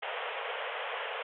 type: band-pass noise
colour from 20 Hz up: pink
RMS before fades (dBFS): -37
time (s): 0.02-1.23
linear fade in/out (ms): 10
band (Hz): 440 to 3300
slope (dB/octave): 96
effects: none